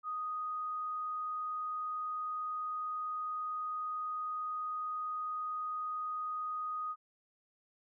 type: tone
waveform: sine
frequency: 1244.5 Hz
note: D#6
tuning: in tune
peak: -35 dBFS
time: 0.03-6.96 s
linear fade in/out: 50 ms
effects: none